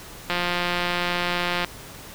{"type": "click train", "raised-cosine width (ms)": 0.3, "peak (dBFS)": -8, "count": 238, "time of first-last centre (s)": [0.3, 1.647], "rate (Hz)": 176, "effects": ["pink hiss -41 dBFS RMS until 2.14 s"]}